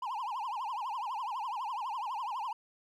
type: tone with vibrato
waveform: triangle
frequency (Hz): 932.3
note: A#5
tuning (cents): 0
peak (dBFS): -32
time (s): 0.02-2.53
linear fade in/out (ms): 5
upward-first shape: triangle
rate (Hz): 12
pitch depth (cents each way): 280
effects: none